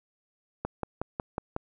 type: click train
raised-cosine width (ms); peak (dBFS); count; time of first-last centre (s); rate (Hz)
1; -16; 6; 0.65-1.564; 5.47
effects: none

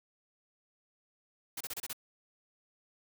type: noise bursts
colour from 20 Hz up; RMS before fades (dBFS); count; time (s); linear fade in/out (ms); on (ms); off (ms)
white; -39; 6; 1.57-1.931; 5; 36; 29
effects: none

